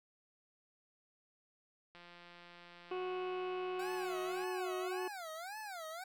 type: click train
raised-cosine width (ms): 0.3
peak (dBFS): -40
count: 434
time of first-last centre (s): 1.95-4.439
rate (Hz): 174
type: harmonic tone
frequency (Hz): 367.7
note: F#4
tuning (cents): -11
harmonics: 1 / 2 / 3 / 4 / 6 / 7 / 8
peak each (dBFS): -38 / -46 / -47 / -56 / -60 / -53 / -57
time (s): 2.91-5.08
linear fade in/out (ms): 5
type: tone with vibrato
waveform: 25% pulse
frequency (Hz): 740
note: F#5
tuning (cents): 0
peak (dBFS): -40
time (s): 3.79-6.04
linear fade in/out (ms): 5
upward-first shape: sine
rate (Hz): 1.8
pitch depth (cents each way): 280
effects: none